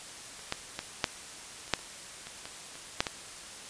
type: clicks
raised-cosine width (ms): 0.2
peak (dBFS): -30 / -12 / -16 / -7 / -28 / -6 / -29 / -24 / -23 / -28 / -7 / -14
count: 12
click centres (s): 0.393 / 0.524 / 0.791 / 1.042 / 1.679 / 1.737 / 1.791 / 2.27 / 2.455 / 2.755 / 3.005 / 3.068
effects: white hiss -45 dBFS RMS until 3.69 s + resampled to 22050 Hz